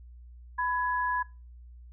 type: tone pair together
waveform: sine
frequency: 996.6 / 1676 Hz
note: B5 / G#6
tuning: +15 / +15 cents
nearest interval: major sixth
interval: 900 cents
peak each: -28 / -31 dBFS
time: 0.58-1.23 s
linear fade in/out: 10 ms
effects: noise-tail reverb RT60 0.3 s tail -23 dB re dry + added 60 Hz sine -46 dBFS peak until 1.92 s